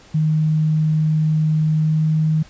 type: tone with pitch glide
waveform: sine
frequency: 155.56 to 156.55 Hz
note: D#3 to D#3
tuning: 0 to +11 cents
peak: -14 dBFS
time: 0.14-2.43 s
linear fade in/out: 10 ms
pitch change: +11 cents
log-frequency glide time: 1.75-2.07 s
effects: pink hiss -47 dBFS RMS until 2.49 s + resampled to 16000 Hz